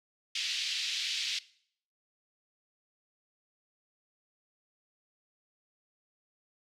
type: band-pass noise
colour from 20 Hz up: white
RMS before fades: -34 dBFS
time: 0.35-1.39 s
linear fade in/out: 5 ms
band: 2500 to 4700 Hz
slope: 24 dB/octave
effects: noise-tail reverb RT60 0.6 s tail -20 dB re dry